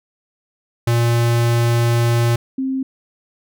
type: tone pair in turn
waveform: square / sine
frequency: 117.9 / 264.7 Hz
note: A#2 / C4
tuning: +20 / +20 cents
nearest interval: octave + major second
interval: 1400 cents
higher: second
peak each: -14 / -18 dBFS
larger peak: first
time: 0.87-2.36 / 2.58-2.83 s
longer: first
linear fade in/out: 5 ms
effects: none